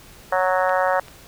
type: harmonic tone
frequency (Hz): 185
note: F#3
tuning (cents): 0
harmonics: 3 / 4 / 5 / 6 / 7 / 8 / 9 / 10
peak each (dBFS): -21 / -23 / -25 / -27 / -28 / -29 / -30 / -31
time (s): 0.32-1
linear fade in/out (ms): 5
type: clicks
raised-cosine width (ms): 0.3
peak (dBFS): -20 / -29 / -30 / -25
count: 4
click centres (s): 0.694 / 0.876 / 0.931 / 1.083
effects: pink hiss -46 dBFS RMS until 1.27 s